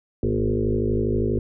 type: tone with frequency modulation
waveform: sine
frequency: 237.9 Hz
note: A#3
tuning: 35 cents sharp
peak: -19 dBFS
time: 0.23-1.39 s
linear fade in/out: 2 ms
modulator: 52.4 Hz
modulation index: 4
effects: none